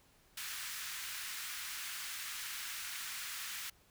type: high-pass noise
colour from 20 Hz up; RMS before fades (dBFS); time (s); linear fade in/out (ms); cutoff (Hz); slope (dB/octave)
pink; -43; 0.37-3.7; 5; 1400; 24
effects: pink hiss -67 dBFS RMS until 3.9 s